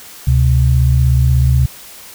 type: tone pair together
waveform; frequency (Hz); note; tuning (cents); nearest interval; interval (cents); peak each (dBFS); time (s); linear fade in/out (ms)
sine; 71.06 / 127.5; C#2 / C3; +44 / -44; minor seventh; 1012; -11; 0.27-1.66; 5
effects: white hiss -36 dBFS RMS until 2.14 s